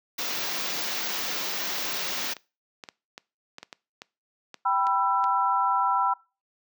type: band-stop noise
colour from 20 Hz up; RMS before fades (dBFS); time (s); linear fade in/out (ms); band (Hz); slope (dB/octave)
white; -30; 0.18-2.34; 10; 6500 to 16000; 48
type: clicks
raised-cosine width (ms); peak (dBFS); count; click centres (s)
0.2; -22; 11; 2.367 / 2.838 / 2.888 / 3.179 / 3.584 / 3.63 / 3.728 / 4.019 / 4.543 / 4.869 / 5.241
type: chord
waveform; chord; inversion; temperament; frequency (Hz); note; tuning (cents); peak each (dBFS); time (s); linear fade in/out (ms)
sine; E minor; first; equal with one note detuned; 784 / 987.8 / 1336.9; G5 / B5 / E6; 0 / 0 / +24; -27 / -24 / -26; 4.65-6.14; 10
effects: noise-tail reverb RT60 0.3 s tail -22 dB re dry + high-pass 200 Hz 12 dB/octave